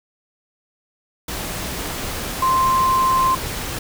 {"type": "tone in noise", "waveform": "sine", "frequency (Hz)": 1046.5, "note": "C6", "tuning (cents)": 0, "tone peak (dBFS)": -14, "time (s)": [2.42, 3.35], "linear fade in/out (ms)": 5, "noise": "pink", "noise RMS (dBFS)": -27, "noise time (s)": [1.28, 3.79], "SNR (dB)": 10, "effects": []}